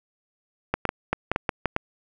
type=clicks; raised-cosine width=0.5 ms; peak=-7 dBFS; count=9; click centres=0.74 / 0.853 / 0.891 / 1.13 / 1.316 / 1.361 / 1.492 / 1.657 / 1.764 s; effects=none